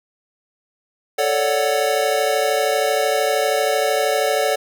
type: chord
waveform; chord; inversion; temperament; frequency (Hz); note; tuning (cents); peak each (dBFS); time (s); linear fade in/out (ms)
square; D major seventh; second; equal; 440 / 554.4 / 587.3 / 740; A4 / C#5 / D5 / F#5; 0 / 0 / 0 / 0; -23; 1.18-4.56; 10
effects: none